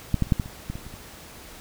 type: clicks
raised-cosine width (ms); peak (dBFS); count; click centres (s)
5; -8 / -9 / -28 / -6 / -12 / -25 / -17 / -23 / -28 / -29; 10; 0.143 / 0.223 / 0.27 / 0.322 / 0.398 / 0.459 / 0.7 / 0.755 / 0.866 / 0.94
effects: pink hiss -44 dBFS RMS until 1.6 s